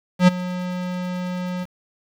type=tone with ADSR envelope; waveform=square; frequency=180.7 Hz; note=F#3; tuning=41 cents flat; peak=-8 dBFS; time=0.19-1.66 s; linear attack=87 ms; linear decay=17 ms; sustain=-18 dB; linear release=33 ms; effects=low-pass 5000 Hz 12 dB/octave + 7-bit